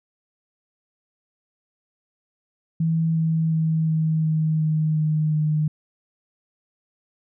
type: tone with pitch steps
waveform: sine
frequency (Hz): 162.7 / 161.3 / 159.9 / 158.53 / 157.16 / 155.8 / 154.46 / 153.13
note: E3 / E3 / D#3 / D#3 / D#3 / D#3 / D#3 / D#3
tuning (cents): -22 / -37 / +48 / +33 / +18 / +3 / -12 / -27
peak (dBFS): -18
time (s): 2.8-5.68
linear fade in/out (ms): 5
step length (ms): 360
effects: none